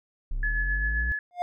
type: linear sweep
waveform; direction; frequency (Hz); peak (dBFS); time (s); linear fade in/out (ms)
triangle; up; 31.03 to 61.74; -24; 0.31-1.12; 0
type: tone with tremolo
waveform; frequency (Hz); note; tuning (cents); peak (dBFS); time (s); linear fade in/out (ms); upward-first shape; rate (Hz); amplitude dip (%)
sine; 1708; G#6; +48; -25; 0.43-1.19; 2; sine; 7.6; 40
type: tone with exponential growth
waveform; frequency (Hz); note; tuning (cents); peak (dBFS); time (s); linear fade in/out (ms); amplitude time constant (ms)
triangle; 709; F5; +26; -19; 1.31-1.42; 0; 22
effects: none